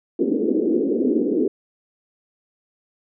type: band-pass noise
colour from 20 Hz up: pink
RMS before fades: -20 dBFS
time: 0.19-1.48 s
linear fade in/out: 5 ms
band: 240 to 440 Hz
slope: 48 dB/octave
effects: none

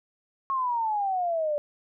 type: exponential sweep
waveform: sine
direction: down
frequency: 1095 to 579 Hz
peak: -24 dBFS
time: 0.5-1.58 s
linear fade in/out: 0 ms
effects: none

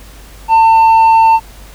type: tone with tanh clipping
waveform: sine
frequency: 898 Hz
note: A5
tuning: 35 cents sharp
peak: -5 dBFS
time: 0.48-1.4 s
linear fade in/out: 50 ms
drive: 4 dB
effects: added 50 Hz sine -34 dBFS peak until 1.74 s + pink hiss -39 dBFS RMS until 1.74 s

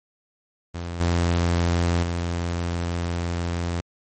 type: tone with level steps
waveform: sawtooth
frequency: 86.1 Hz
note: F2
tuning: 24 cents flat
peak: -25 / -15 / -20 dBFS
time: 0.74-3.81 s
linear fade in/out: 10 ms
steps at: 1 / 2.03 s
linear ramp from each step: 5 ms
effects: MP3 32 kbps

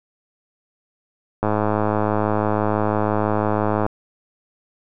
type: click train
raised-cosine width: 1 ms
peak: -6 dBFS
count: 259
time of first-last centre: 1.43-3.864 s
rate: 106 Hz
effects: none

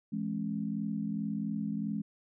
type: tone cluster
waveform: sine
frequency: 167.6 / 210.5 / 272.2 Hz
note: E3 / G#3 / C#4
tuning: +29 / +24 / -31 cents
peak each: -38 / -33 / -39 dBFS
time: 0.12-2.02 s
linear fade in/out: 10 ms
effects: none

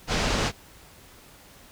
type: low-pass noise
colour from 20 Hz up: pink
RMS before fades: -25 dBFS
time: 0.07-0.52 s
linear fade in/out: 50 ms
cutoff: 6600 Hz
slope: 24 dB/octave
effects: pink hiss -51 dBFS RMS until 1.71 s

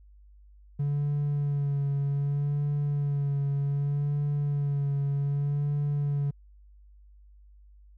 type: tone with vibrato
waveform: triangle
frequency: 142.7 Hz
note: D3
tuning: 49 cents flat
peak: -22 dBFS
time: 0.79-6.31 s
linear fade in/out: 10 ms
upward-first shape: sine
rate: 0.65 Hz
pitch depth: 28 cents each way
effects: tanh soft clip ceiling -19 dBFS + added 50 Hz sine -51 dBFS peak until 7.97 s

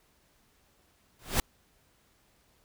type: noise with exponential growth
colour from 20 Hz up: pink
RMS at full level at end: -22 dBFS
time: 1.19-1.4 s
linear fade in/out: 2 ms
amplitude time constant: 45 ms
effects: pink hiss -67 dBFS RMS until 2.64 s

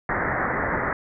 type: low-pass noise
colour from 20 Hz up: white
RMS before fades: -25 dBFS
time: 0.09-0.93 s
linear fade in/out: 2 ms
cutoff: 2000 Hz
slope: 96 dB/octave
effects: none

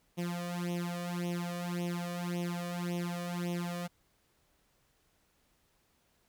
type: tone with flanger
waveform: sawtooth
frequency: 174.61 Hz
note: F3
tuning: in tune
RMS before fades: -36 dBFS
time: 0.17-3.88 s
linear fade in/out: 20 ms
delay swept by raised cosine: 0.32 to 1.72 ms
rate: 1.8 Hz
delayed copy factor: +0.95
effects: pink hiss -72 dBFS RMS until 6.28 s

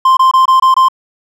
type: tone bursts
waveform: triangle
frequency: 1046.5 Hz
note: C6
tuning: in tune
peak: -3 dBFS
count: 6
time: 0.05-0.885 s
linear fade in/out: 5 ms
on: 120 ms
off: 23 ms
effects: none

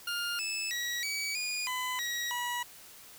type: tone with pitch steps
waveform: 20% pulse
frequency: 1410 / 2617 / 1920 / 2278 / 2448 / 1007 / 1911 / 969 Hz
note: F6 / E7 / B6 / C#7 / D#7 / B5 / A#6 / B5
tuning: +16 / -13 / -49 / +47 / -29 / +33 / +43 / -33 cents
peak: -27 dBFS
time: 0.07-2.63 s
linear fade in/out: 5 ms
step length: 320 ms
effects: white hiss -52 dBFS RMS until 3.18 s

